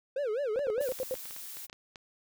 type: tone with vibrato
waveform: triangle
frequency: 495.1 Hz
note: B4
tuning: 4 cents sharp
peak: -27 dBFS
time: 0.16-0.89 s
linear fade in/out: 5 ms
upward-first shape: sine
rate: 4.9 Hz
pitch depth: 290 cents each way
type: tone bursts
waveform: sine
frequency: 518 Hz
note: C5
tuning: 17 cents flat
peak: -29 dBFS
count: 6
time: 0.56-1.142 s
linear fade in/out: 0 ms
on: 32 ms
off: 78 ms
type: noise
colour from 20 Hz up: blue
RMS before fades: -43 dBFS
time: 0.8-1.67 s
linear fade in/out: 20 ms
type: clicks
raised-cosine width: 0.2 ms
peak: -28 dBFS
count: 10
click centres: 0.917 / 0.989 / 1.153 / 1.256 / 1.309 / 1.364 / 1.57 / 1.698 / 1.729 / 1.958 s
effects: none